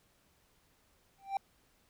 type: tone with exponential growth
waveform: triangle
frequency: 784 Hz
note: G5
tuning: in tune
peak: -25 dBFS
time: 1.18-1.37 s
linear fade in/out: 2 ms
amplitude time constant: 40 ms
effects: pink hiss -70 dBFS RMS until 1.89 s